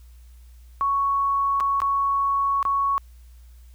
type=tone with dropouts; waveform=sine; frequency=1111 Hz; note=C#6; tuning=4 cents sharp; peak=-19 dBFS; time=0.81-2.98 s; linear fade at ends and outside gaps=0 ms; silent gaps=1.601-1.606 / 1.803-1.818 / 2.628-2.652 s; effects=added 60 Hz sine -44 dBFS peak until 3.74 s + white hiss -62 dBFS RMS until 3.74 s